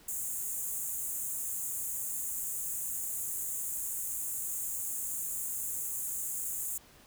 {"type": "high-pass noise", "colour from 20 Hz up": "pink", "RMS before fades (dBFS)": -36, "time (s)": [0.08, 6.78], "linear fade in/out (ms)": 5, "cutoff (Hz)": 6700, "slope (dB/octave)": 96, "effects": ["pink hiss -58 dBFS RMS until 7.06 s"]}